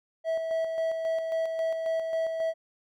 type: tone with tremolo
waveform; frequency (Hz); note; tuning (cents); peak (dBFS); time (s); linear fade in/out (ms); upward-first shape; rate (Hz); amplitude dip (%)
triangle; 651; E5; -22; -23; 0.24-2.54; 50; square; 3.7; 40
effects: none